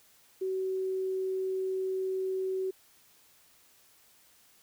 sine tone, 377.9 Hz, F#4, 37 cents sharp, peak -29 dBFS, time 0.41-2.71 s, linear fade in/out 10 ms, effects white hiss -62 dBFS RMS until 4.62 s

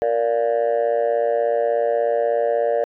sine chord, Bb major, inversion none, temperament just, 466.2 / 582.7 / 699.2 Hz, Bb4 / D5 / F5, 0 / -14 / +2 cents, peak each -19 / -18 / -22 dBFS, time 0.02-2.84 s, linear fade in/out 0 ms, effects tanh soft clip ceiling -12 dBFS

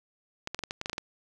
clicks, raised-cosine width 0.2 ms, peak -16 dBFS, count 10, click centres 0.474 / 0.546 / 0.591 / 0.637 / 0.709 / 0.814 / 0.859 / 0.897 / 0.931 / 0.981 s, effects none

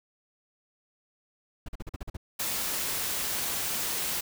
brown noise bursts, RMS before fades -35 dBFS, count 8, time 1.66-2.169 s, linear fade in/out 5 ms, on 26 ms, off 43 ms
white noise, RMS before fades -31 dBFS, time 2.39-4.21 s, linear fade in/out 10 ms
effects none

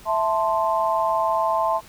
sine chord, A minor, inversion second, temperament equal, 659.3 / 880 / 1046.5 Hz, E5 / A5 / C6, 0 / 0 / 0 cents, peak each -23 dBFS, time 0.05-1.81 s, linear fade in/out 50 ms, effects pink hiss -47 dBFS RMS until 1.88 s

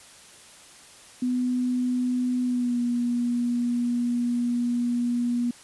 sine tone with pitch glide, 249.4 to 240.9 Hz, B3 to B3, +17 to -43 cents, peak -22 dBFS, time 1.22-5.51 s, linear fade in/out 5 ms, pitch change -60 cents, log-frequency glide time 2.43-2.8 s, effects white hiss -49 dBFS RMS until 5.63 s + resampled to 24000 Hz

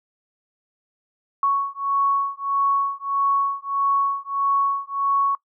sine beating tone pair, 1110 / 1111.6 Hz, C#6 / C#6, +2 / +4 cents, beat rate 1.6 Hz, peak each -22 / -22 dBFS, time 1.43-5.35 s, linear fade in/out 2 ms, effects noise-tail reverb RT60 0.1 s tail -21 dB re dry

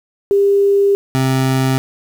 sine / 25% pulse tone pair in turn, 399.6 / 131.9 Hz, G4 / C3, +33 / +14 cents, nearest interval octave + perfect fifth, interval 1919 cents, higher first, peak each -9 dBFS, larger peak neither, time 0.31-0.95 / 1.15-1.78 s, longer first, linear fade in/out 0 ms, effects 7-bit

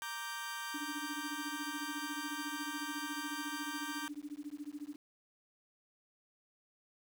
sawtooth chord, G minor, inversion first, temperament equal, 932.3 / 1174.7 / 1568 Hz, Bb5 / D6 / G6, 0 / 0 / 0 cents, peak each -42 / -42 / -39 dBFS, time 0.02-4.08 s, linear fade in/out 0 ms
sine tone with tremolo, 293.7 Hz, D4, in tune, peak -38 dBFS, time 0.74-4.96 s, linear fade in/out 5 ms, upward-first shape sine, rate 14 Hz, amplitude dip 95%
effects 10-bit

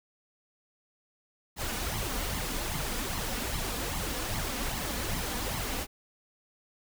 pink noise with flanger, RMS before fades -33 dBFS, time 1.56-5.87 s, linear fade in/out 50 ms, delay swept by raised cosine 0.94 to 4.14 ms, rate 2.5 Hz, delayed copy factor +0.6, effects none

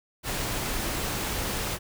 pink noise, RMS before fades -30 dBFS, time 0.23-1.79 s, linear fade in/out 50 ms, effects none

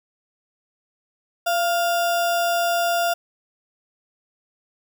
sine tone with sample-and-hold, 687 Hz, F5, 29 cents flat, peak -18 dBFS, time 1.46-3.14 s, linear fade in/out 10 ms, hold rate 2100 Hz, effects none

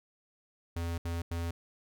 square tone bursts at uneven times, 84.6 Hz, E2, 45 cents sharp, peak -33 dBFS, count 3, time 0.76-0.98 / 1.05-1.22 / 1.31-1.51 s, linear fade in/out 5 ms, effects none

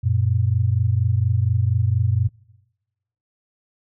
sine tone pair together, 93.76 / 118 Hz, F#2 / A#2, +23 / +22 cents, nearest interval major third, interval 399 cents, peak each -19 dBFS, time 0.03-2.29 s, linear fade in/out 20 ms, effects noise-tail reverb RT60 1.0 s tail -23 dB re dry

